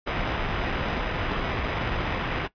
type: noise with sample-and-hold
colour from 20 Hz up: pink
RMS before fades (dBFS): -28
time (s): 0.06-2.48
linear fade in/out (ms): 20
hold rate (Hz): 4410
effects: noise-tail reverb RT60 0.1 s tail -17 dB re dry + resampled to 11025 Hz